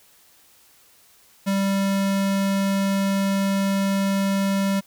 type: tone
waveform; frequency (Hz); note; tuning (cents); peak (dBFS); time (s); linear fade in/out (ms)
square; 196; G3; 0; -20; 1.46-4.81; 20
effects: white hiss -55 dBFS RMS until 4.86 s